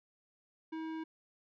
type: tone with tanh clipping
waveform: sine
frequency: 320.2 Hz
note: D#4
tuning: 50 cents sharp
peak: -40 dBFS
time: 0.72-1.04 s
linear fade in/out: 10 ms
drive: 16 dB
effects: none